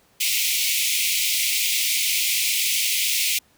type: high-pass noise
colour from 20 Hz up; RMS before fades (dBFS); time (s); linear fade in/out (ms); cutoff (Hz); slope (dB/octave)
pink; -22; 0.2-3.39; 10; 2100; 96
effects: pink hiss -59 dBFS RMS until 3.57 s + high-pass 60 Hz 12 dB/octave